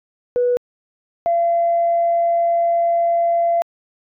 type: tone pair in turn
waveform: sine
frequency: 490 / 682.1 Hz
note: B4 / F5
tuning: -14 / -41 cents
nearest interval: tritone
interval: 573 cents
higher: second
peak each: -13 dBFS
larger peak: neither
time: 0.36-0.57 / 1.26-3.62 s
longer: second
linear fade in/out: 0 ms
effects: tanh soft clip ceiling -9 dBFS